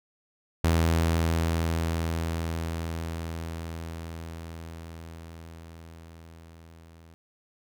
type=tone with level ramp; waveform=sawtooth; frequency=82.41 Hz; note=E2; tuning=in tune; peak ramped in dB=-16 to -46 dBFS; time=0.64-7.14 s; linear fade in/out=0 ms; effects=none